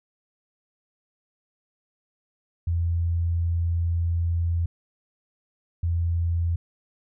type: tone pair in turn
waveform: sine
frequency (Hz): 84.8 / 84.8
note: E2 / E2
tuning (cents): +50 / +50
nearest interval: unison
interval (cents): 0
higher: neither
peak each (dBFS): -21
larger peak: neither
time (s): 2.67-4.66 / 5.83-6.56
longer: first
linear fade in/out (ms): 5
effects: none